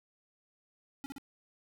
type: tone with echo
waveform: square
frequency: 277.2 Hz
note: C#4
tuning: in tune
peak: -39 dBFS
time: 1.04-1.06 s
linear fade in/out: 0 ms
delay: 61 ms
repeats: 2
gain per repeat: -2 dB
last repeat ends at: 1.182 s
effects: none